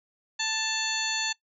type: harmonic tone with a mistuned harmonic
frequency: 880 Hz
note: A5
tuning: in tune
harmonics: 1 / 2 / 3 / 4 / 5 / 7 / 8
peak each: -37 / -33 / -34 / -33 / -32 / -37 / -36 dBFS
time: 0.39-1.33 s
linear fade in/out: 10 ms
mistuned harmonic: 3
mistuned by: +19 cents
effects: noise-tail reverb RT60 0.1 s tail -20 dB re dry